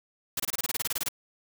white noise bursts, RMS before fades -29 dBFS, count 14, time 0.37-1.087 s, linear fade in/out 5 ms, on 28 ms, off 25 ms, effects none

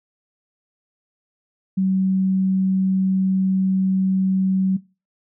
sine tone, 189.6 Hz, F#3, 43 cents sharp, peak -16 dBFS, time 1.77-4.77 s, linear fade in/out 10 ms, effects noise-tail reverb RT60 0.3 s tail -20 dB re dry

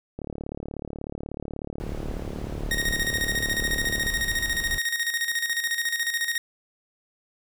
click train, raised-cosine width 2 ms, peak -20 dBFS, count 142, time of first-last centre 0.19-4.064 s, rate 36.4 Hz
brown noise, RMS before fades -33 dBFS, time 1.8-4.78 s, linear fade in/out 0 ms
sawtooth tone with tremolo, 1864.7 Hz, A#6, in tune, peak -19 dBFS, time 2.71-6.38 s, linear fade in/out 2 ms, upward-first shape square, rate 14 Hz, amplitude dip 60%
effects none

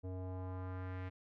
square tone with low-pass filter sweep, 92.5 Hz, F#2, in tune, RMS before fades -43 dBFS, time 0.03-1.1 s, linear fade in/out 20 ms, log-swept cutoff 530 to 2200 Hz, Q 1.7, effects none

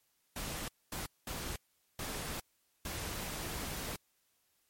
pink noise bursts at uneven times, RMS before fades -40 dBFS, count 5, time 0.36-0.68 / 0.92-1.06 / 1.27-1.56 / 1.99-2.4 / 2.85-3.96 s, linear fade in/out 2 ms, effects white hiss -75 dBFS RMS until 4.69 s + MP3 64 kbps

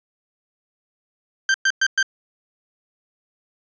40% pulse tone bursts, 1568 Hz, G6, in tune, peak -14 dBFS, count 4, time 1.49-2.028 s, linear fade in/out 2 ms, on 52 ms, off 110 ms, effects resampled to 16000 Hz

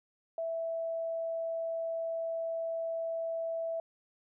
sine tone, 659 Hz, E5, 1 cent flat, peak -32 dBFS, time 0.38-3.8 s, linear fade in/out 2 ms, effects none

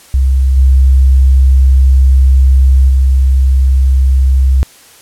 sine tone with level steps, 66 Hz, C2, 16 cents sharp, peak -6 / -3 / -5 dBFS, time 0.14-4.63 s, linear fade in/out 0 ms, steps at 0.56 / 2.88 s, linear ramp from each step 20 ms, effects white hiss -40 dBFS RMS until 5.01 s + low-pass 12000 Hz 12 dB/octave

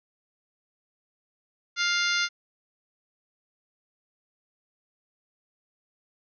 harmonic tone, 700 Hz, F5, 4 cents sharp, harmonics 2 / 3 / 4 / 5 / 6 / 7 / 8 / 9, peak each -27 / -29 / -34 / -32 / -33 / -33 / -39 / -36 dBFS, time 1.76-2.29 s, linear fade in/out 50 ms, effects none

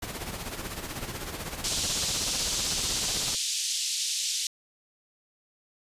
pink noise with tremolo, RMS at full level -34 dBFS, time 0.02-3.35 s, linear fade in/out 5 ms, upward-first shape sine, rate 16 Hz, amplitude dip 55%
white band-pass noise, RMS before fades -30 dBFS, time 1.64-4.47 s, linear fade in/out 2 ms, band 3100 to 7600 Hz, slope 24 dB/octave
effects resampled to 32000 Hz

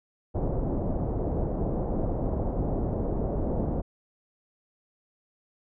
pink low-pass noise, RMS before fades -28 dBFS, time 0.34-3.82 s, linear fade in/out 20 ms, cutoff 690 Hz, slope 24 dB/octave, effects none

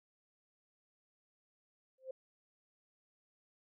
sine tone with exponential growth, 523 Hz, C5, 1 cent flat, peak -37 dBFS, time 1.98-2.11 s, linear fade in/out 5 ms, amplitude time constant 28 ms, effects none

